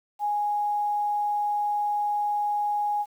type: tone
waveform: sine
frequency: 829 Hz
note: G#5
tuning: 3 cents flat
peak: -23 dBFS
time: 0.19-3.06 s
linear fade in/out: 50 ms
effects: 9-bit